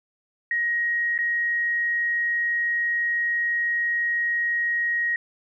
sine tone with dropouts, 1886 Hz, A#6, 20 cents sharp, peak -21 dBFS, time 0.51-5.16 s, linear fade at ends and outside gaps 2 ms, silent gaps 1.179-1.188 s, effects none

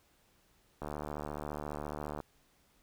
click train, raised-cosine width 1 ms, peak -25 dBFS, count 104, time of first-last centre 0.82-2.203 s, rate 74.5 Hz, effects pink hiss -69 dBFS RMS until 2.82 s

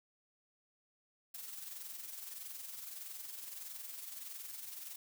blue noise with amplitude modulation, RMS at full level -45 dBFS, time 1.34-4.96 s, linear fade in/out 5 ms, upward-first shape sine, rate 21.6 Hz, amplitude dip 50%, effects none

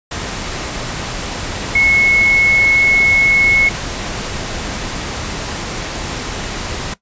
sine tone in noise, 2186 Hz, C#7, 25 cents flat, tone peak -9 dBFS, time 1.75-3.69 s, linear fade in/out 5 ms, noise pink, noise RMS -23 dBFS, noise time 0.11-6.94 s, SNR +11 dB, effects noise-tail reverb RT60 0.1 s tail -17 dB re dry + resampled to 16000 Hz

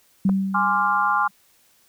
sine tone with exponential decay, 192.9 Hz, G3, 28 cents flat, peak -14 dBFS, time 0.25-1.31 s, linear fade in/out 5 ms, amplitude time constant 230 ms
clicks, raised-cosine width 1 ms, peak -18 dBFS, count 2, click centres 0.292 / 0.296 s
sine chord, D half-diminished seventh, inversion second, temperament equal, 830.6 / 1046.5 / 1174.7 / 1396.9 Hz, Ab5 / C6 / D6 / F6, 0 / 0 / 0 / 0 cents, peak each -23 dBFS, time 0.54-1.28 s, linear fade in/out 10 ms
effects white hiss -59 dBFS RMS until 1.88 s

